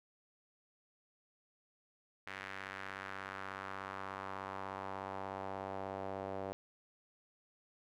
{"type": "tone with band-pass filter sweep", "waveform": "sawtooth", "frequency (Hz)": 96.6, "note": "G2", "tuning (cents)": -25, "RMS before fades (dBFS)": -44, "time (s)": [2.27, 6.53], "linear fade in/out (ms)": 0, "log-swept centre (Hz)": [1900, 610], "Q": 1.9, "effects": []}